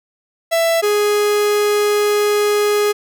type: tone pair in turn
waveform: 45% pulse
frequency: 664 / 415.5 Hz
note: E5 / G#4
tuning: +12 / +1 cents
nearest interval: minor sixth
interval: 811 cents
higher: first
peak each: -13 dBFS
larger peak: neither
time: 0.51-0.82 / 0.82-2.93 s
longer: second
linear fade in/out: 20 ms
effects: none